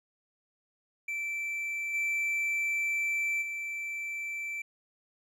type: tone with level steps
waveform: triangle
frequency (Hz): 2332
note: D7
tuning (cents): -13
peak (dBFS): -30 / -26 / -32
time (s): 1.08-4.62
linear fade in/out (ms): 5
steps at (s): 1.93 / 3.41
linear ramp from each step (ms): 20
effects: none